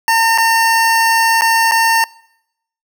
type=tone with dropouts; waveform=25% pulse; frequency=909 Hz; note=A#5; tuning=44 cents flat; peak=-6 dBFS; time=0.08-2.04 s; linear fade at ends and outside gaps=1 ms; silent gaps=0.377-0.383 / 1.41-1.419 / 1.712-1.719 s; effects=noise-tail reverb RT60 0.8 s tail -24 dB re dry